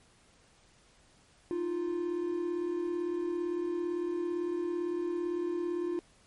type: tone pair together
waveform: triangle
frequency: 311.4 / 349.2 Hz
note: D#4 / F4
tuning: +2 / 0 cents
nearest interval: major second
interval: 198 cents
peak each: -36 / -29 dBFS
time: 1.51-5.99 s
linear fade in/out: 0 ms
effects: pink hiss -63 dBFS RMS until 6.26 s + MP3 48 kbps